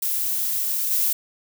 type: noise with level steps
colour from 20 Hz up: violet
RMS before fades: -24 / -21 dBFS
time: 0.02-1.13 s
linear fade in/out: 5 ms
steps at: 0.91 s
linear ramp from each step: 5 ms
effects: none